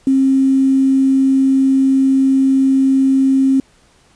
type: tone with quantisation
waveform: sine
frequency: 267.7 Hz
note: C4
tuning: 40 cents sharp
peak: -9 dBFS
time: 0.07-3.6 s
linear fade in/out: 2 ms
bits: 6
effects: pink hiss -52 dBFS RMS until 4.15 s + resampled to 22050 Hz